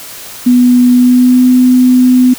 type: tone with pitch glide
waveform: sine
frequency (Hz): 246.9 to 252.1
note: B3 to B3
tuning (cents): 0 to +36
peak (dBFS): -3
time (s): 0.46-2.34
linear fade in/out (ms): 10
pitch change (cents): +36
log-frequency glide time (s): 0.93-1.43
effects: white hiss -28 dBFS RMS until 2.38 s